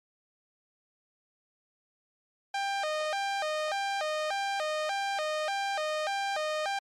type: tone with vibrato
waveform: sawtooth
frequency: 698.5 Hz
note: F5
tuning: in tune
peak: -25 dBFS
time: 2.54-6.79 s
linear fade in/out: 5 ms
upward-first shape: square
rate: 1.7 Hz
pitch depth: 220 cents each way
effects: low-pass 6000 Hz 12 dB/octave + MP3 64 kbps